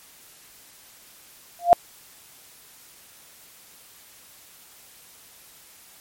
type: tone with exponential growth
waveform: sine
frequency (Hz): 696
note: F5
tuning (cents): -6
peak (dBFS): -5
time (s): 1.59-1.73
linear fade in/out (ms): 0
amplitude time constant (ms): 29
effects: white hiss -50 dBFS RMS until 6 s + MP3 64 kbps